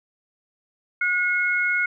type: tone pair together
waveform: sine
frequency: 1447 / 2170 Hz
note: F#6 / C#7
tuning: -39 / -37 cents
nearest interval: perfect fifth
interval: 702 cents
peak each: -22 dBFS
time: 1.01-1.86 s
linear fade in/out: 5 ms
effects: none